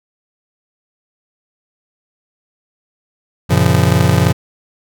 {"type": "chord", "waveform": "square", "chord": "Gb major seventh", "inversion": "none", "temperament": "just", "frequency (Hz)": [92.5, 115.62, 138.75, 173.43], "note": ["Gb2", "Bb2", "Db3", "F3"], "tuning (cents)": [0, -14, 2, -12], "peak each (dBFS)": -16, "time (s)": [3.49, 4.33], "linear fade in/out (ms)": 20, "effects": []}